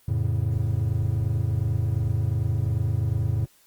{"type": "chord", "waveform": "triangle", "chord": "F augmented", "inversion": "none", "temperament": "equal", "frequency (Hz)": [87.31, 110, 138.59], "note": ["F2", "A2", "C#3"], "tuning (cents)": [0, 0, 0], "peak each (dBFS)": [-25, -22, -27], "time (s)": [0.08, 3.46], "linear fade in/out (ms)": 5, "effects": ["white hiss -59 dBFS RMS until 3.66 s", "Opus 24 kbps"]}